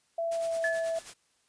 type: tone with pitch glide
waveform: sine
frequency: 668 to 658.4 Hz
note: E5 to E5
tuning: +23 to -2 cents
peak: -28 dBFS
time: 0.18-0.99 s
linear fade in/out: 5 ms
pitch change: -25 cents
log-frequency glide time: 0.3-0.66 s
type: noise with tremolo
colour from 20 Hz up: white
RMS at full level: -43 dBFS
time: 0.31-1.14 s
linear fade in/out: 10 ms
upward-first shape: sine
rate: 9.3 Hz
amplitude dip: 65%
type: tone with exponential decay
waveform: sine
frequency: 1722 Hz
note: A6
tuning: 38 cents flat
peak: -25 dBFS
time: 0.64-1.08 s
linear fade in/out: 2 ms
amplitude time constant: 95 ms
effects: white hiss -70 dBFS RMS until 1.48 s + resampled to 22050 Hz